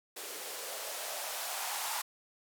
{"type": "noise with band-pass filter sweep", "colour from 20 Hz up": "violet", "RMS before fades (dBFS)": -39, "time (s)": [0.16, 2.02], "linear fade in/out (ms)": 10, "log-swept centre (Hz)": [410, 910], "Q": 3.3, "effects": []}